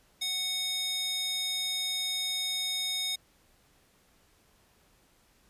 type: tone with high-pass filter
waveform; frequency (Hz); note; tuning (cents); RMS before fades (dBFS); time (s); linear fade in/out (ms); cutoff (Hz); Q
square; 740; F#5; 0; -32; 0.21-3.16; 10; 3500; 2.8
effects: pink hiss -65 dBFS RMS until 5.49 s + resampled to 32000 Hz